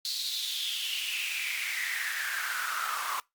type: noise with high-pass filter sweep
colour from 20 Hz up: pink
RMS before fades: -33 dBFS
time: 0.05-3.2 s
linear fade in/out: 0 ms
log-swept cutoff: 4300 to 1100 Hz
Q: 6.4
effects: noise-tail reverb RT60 0.2 s tail -24 dB re dry + Opus 48 kbps